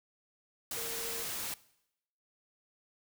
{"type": "tone in noise", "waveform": "sine", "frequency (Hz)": 460.8, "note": "A#4", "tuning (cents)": -20, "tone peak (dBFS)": -44, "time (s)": [0.77, 1.23], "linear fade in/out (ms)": 2, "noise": "white", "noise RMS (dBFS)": -38, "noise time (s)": [0.71, 1.54], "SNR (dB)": -9, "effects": ["noise-tail reverb RT60 0.8 s tail -20 dB re dry"]}